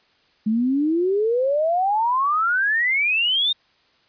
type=exponential sweep; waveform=sine; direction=up; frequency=210 to 3714 Hz; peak=-17 dBFS; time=0.46-3.53 s; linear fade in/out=10 ms; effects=white hiss -60 dBFS RMS until 4.08 s + resampled to 11025 Hz